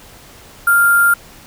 sine tone with sample-and-hold, 1396.9 Hz, F6, in tune, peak -8 dBFS, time 0.67-1.14 s, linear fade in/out 5 ms, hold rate 11025 Hz, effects pink hiss -41 dBFS RMS until 1.46 s

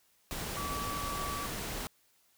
sine tone in noise, 1147 Hz, D6, 41 cents flat, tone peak -37 dBFS, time 0.57-1.46 s, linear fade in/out 0 ms, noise pink, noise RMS -38 dBFS, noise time 0.31-1.87 s, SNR -2 dB, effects white hiss -69 dBFS RMS until 2.37 s

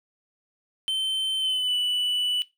triangle tone with pitch glide, 3090 to 2968 Hz, G7 to F#7, -26 to +5 cents, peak -21 dBFS, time 0.88-2.42 s, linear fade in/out 0 ms, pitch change -69 cents, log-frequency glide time 1.39-1.75 s, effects noise-tail reverb RT60 0.2 s tail -18 dB re dry

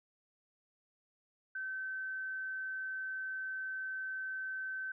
sine tone, 1537 Hz, G6, 35 cents flat, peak -37 dBFS, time 1.55-4.92 s, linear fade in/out 5 ms, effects none

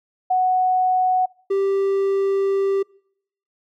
sine / triangle tone pair in turn, 740 / 392 Hz, F#5 / G4, 0 / 0 cents, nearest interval major seventh, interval 1100 cents, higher first, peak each -15 / -15 dBFS, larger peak neither, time 0.3-1.26 / 1.5-2.83 s, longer second, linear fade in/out 10 ms, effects noise-tail reverb RT60 0.7 s tail -26 dB re dry

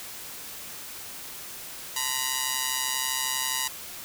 5% pulse ring-modulated tone, 965 Hz, B5, 40 cents flat, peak -11 dBFS, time 1.96-3.68 s, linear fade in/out 5 ms, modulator 66.2 Hz, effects white hiss -40 dBFS RMS until 4.04 s

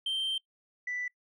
sine tone pair in turn, 3136 / 1979.1 Hz, G7 / B6, 0 / +3 cents, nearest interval minor sixth, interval 797 cents, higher first, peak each -26 / -31 dBFS, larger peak first, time 0.06-0.38 / 0.87-1.08 s, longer first, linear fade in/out 5 ms, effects noise-tail reverb RT60 0.1 s tail -24 dB re dry + tanh soft clip ceiling -28 dBFS

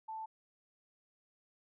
sine tone, 881 Hz, A5, 2 cents sharp, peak -40 dBFS, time 0.08-0.26 s, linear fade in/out 10 ms, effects none

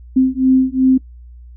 sine beating tone pair, 259.3 / 262 Hz, C4 / C4, -15 / +2 cents, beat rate 2.7 Hz, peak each -13 dBFS, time 0.16-0.98 s, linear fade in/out 10 ms, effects noise-tail reverb RT60 0.1 s tail -21 dB re dry + added 60 Hz sine -35 dBFS peak until 1.56 s

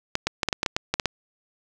clicks, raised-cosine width 0.2 ms, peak -5 dBFS, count 11, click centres 0.154 / 0.27 / 0.432 / 0.487 / 0.528 / 0.631 / 0.662 / 0.765 / 0.94 / 0.998 / 1.057 s, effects none

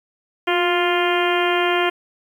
harmonic tone with a mistuned harmonic, 350 Hz, F4, 4 cents sharp, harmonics 1 / 2 / 3 / 4 / 5 / 6 / 7 / 8 / 9, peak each -20 / -23 / -25 / -26 / -27 / -28 / -28 / -29 / -30 dBFS, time 0.47-1.9 s, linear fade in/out 10 ms, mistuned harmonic 1, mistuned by +32 cents, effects 8-bit

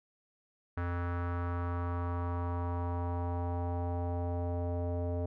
square tone with low-pass filter sweep, 87.31 Hz, F2, in tune, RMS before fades -34 dBFS, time 0.77-5.26 s, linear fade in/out 5 ms, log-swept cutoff 1500 to 590 Hz, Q 3, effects none

